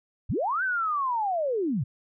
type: linear two-way sweep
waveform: sine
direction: up then down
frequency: 46.05 to 1568 to 106.5 Hz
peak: -24 dBFS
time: 0.29-1.84 s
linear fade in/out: 10 ms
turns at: 0.63 s
effects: none